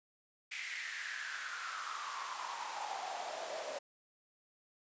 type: noise with high-pass filter sweep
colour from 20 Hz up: pink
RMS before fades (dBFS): -42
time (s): 0.51-3.79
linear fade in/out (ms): 10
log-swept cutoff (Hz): 2200 to 560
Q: 6.4
effects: resampled to 16000 Hz